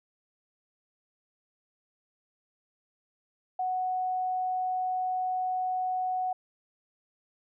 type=tone; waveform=sine; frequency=740 Hz; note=F#5; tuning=in tune; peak=-27 dBFS; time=3.59-6.33 s; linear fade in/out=5 ms; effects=none